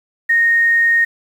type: tone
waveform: sine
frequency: 1855 Hz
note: A#6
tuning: 9 cents flat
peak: -10 dBFS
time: 0.29-1.05 s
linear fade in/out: 10 ms
effects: 7-bit